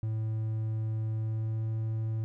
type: tone with pitch glide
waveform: triangle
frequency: 110 to 110.89 Hz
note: A2 to A2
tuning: 0 to +14 cents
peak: -27 dBFS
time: 0.03-2.24 s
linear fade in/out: 0 ms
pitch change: +14 cents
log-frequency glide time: 1.15-1.69 s
effects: none